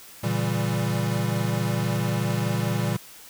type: chord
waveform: square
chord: A# diminished seventh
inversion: none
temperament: equal with one note detuned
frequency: 116.54 / 141.1 / 164.81 / 196 Hz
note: A#2 / C#3 / E3 / G3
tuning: 0 / +31 / 0 / 0 cents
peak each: -27 / -31 / -30 / -30 dBFS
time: 0.23-2.97 s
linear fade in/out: 10 ms
effects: white hiss -46 dBFS RMS until 3.29 s